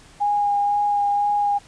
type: tone with vibrato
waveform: sine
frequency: 818 Hz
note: G#5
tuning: 26 cents flat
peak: -17 dBFS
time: 0.2-1.59 s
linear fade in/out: 20 ms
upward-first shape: sine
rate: 2 Hz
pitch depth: 12 cents each way
effects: pink hiss -49 dBFS RMS until 1.67 s + resampled to 22050 Hz